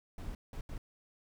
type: noise bursts at uneven times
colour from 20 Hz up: brown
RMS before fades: -41 dBFS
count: 3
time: 0.18-0.35 / 0.53-0.61 / 0.69-0.78 s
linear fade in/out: 2 ms
effects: none